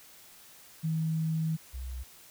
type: tone pair in turn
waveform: sine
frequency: 160 / 63.5 Hz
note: D#3 / B1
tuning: +49 / +49 cents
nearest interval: octave + major third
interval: 1600 cents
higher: first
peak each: -27 / -35 dBFS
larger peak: first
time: 0.83-1.57 / 1.73-2.04 s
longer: first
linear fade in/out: 20 ms
effects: white hiss -54 dBFS RMS until 2.3 s